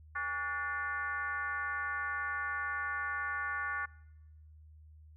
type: tone with frequency modulation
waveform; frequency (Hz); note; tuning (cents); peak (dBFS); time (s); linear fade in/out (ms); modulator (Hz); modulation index
sine; 1453; F#6; -32; -33; 0.15-3.86; 10; 318; 1.3
effects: noise-tail reverb RT60 1.0 s tail -24 dB re dry + added 77 Hz sine -53 dBFS peak until 5.16 s